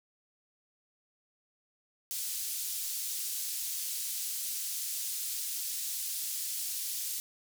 white band-pass noise, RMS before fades -36 dBFS, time 2.11-7.2 s, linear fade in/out 0 ms, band 4600 to 16000 Hz, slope 12 dB/octave, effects none

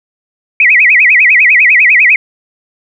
sine tone with vibrato, 2217 Hz, C#7, in tune, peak -3 dBFS, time 0.6-2.16 s, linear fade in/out 2 ms, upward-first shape sine, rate 10 Hz, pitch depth 260 cents each way, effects none

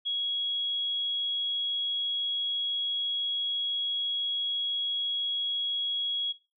sine tone, 3322 Hz, G#7, in tune, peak -27 dBFS, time 0.05-6.33 s, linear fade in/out 20 ms, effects noise-tail reverb RT60 0.3 s tail -17 dB re dry

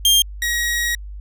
sawtooth tone pair in turn, 3200 / 1898.8 Hz, G7 / A#6, +35 / +31 cents, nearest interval major sixth, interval 904 cents, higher first, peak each -8 / -15 dBFS, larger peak first, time 0.05-0.22 / 0.42-0.95 s, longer second, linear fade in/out 2 ms, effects added 50 Hz sine -30 dBFS peak until 1.2 s

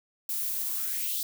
violet noise with high-pass filter sweep, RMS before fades -31 dBFS, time 0.29-1.23 s, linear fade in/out 2 ms, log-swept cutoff 270 to 4100 Hz, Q 3.8, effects none

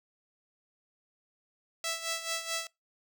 5% pulse tone with tremolo, 659.3 Hz, E5, in tune, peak -19 dBFS, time 1.84-2.67 s, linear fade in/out 2 ms, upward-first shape sine, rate 4.6 Hz, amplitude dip 70%, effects noise-tail reverb RT60 0.2 s tail -23 dB re dry

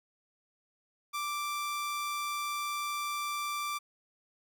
sawtooth tone, 1174.7 Hz, D6, in tune, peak -29 dBFS, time 1.13-3.79 s, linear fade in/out 20 ms, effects none

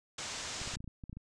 white low-pass noise, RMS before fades -41 dBFS, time 0.18-0.76 s, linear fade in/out 5 ms, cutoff 7800 Hz, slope 48 dB/octave
clicks, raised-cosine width 5 ms, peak -32 dBFS, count 11, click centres 0.616 / 0.675 / 0.739 / 0.769 / 0.805 / 0.843 / 0.877 / 1.038 / 1.096 / 1.129 / 1.17 s
effects none

